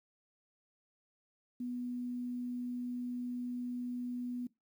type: tone with quantisation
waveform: sine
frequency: 245.9 Hz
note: B3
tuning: 7 cents flat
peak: -36 dBFS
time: 1.6-4.47 s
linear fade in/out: 5 ms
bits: 11
effects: noise-tail reverb RT60 0.2 s tail -20 dB re dry